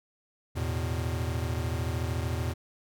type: chord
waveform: square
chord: E suspended fourth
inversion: none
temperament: equal with one note detuned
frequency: 82.65 / 110 / 123.47 Hz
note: E2 / A2 / B2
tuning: +5 / 0 / 0 cents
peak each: -32 / -35 / -35 dBFS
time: 0.55-2.54 s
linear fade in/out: 20 ms
effects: none

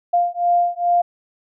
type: beating tone pair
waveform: sine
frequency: 698.5 / 700.9 Hz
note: F5 / F5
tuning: 0 / +6 cents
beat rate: 2.4 Hz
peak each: -18 dBFS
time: 0.13-1.02 s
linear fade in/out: 10 ms
effects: none

